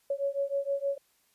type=beating tone pair; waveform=sine; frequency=554.4 / 560.8 Hz; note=C#5 / C#5; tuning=0 / +20 cents; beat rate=6.4 Hz; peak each=-31 dBFS; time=0.1-0.98 s; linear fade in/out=5 ms; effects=white hiss -69 dBFS RMS until 1.34 s + resampled to 32000 Hz